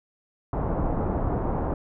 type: low-pass noise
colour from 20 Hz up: pink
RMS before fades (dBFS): -26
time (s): 0.53-1.74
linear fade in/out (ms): 2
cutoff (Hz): 1000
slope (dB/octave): 24
effects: none